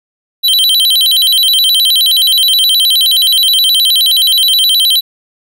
square tone with vibrato, 3520 Hz, A7, in tune, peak -7 dBFS, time 0.43-5.01 s, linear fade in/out 20 ms, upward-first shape square, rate 9.5 Hz, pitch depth 200 cents each way, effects none

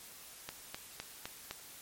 click train, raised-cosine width 0.2 ms, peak -22 dBFS, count 5, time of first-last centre 0.49-1.51 s, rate 3.92 Hz, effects white hiss -52 dBFS RMS until 1.81 s + MP3 64 kbps

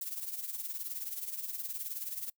violet noise with tremolo, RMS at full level -36 dBFS, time 0.01-2.3 s, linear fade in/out 5 ms, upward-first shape triangle, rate 19 Hz, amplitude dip 75%, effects noise-tail reverb RT60 0.1 s tail -24 dB re dry

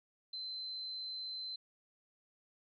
sine tone, 4074 Hz, C8, 47 cents flat, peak -40 dBFS, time 0.33-1.56 s, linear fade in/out 5 ms, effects none

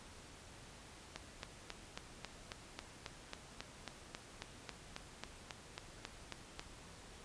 click train, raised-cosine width 0.2 ms, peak -25 dBFS, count 21, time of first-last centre 1.16-6.595 s, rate 3.68 Hz, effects pink hiss -56 dBFS RMS until 7.24 s + resampled to 22050 Hz

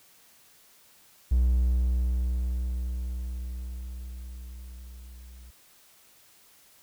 triangle tone with level ramp, 61.74 Hz, B1, in tune, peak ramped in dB -16 to -43 dBFS, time 1.31-5.51 s, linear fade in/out 10 ms, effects tanh soft clip ceiling -12 dBFS + white hiss -58 dBFS RMS until 6.82 s

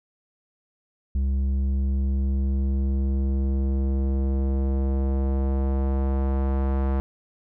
square tone with low-pass filter sweep, 67.2 Hz, C2, 47 cents sharp, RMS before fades -23 dBFS, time 1.15-7 s, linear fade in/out 0 ms, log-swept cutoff 150 to 1100 Hz, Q 0.91, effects none

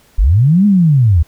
sine linear two-way sweep, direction up then down, 36.2 to 210.7 to 72.1 Hz, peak -6 dBFS, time 0.18-1.23 s, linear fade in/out 10 ms, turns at 0.66 s, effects pink hiss -50 dBFS RMS until 1.27 s

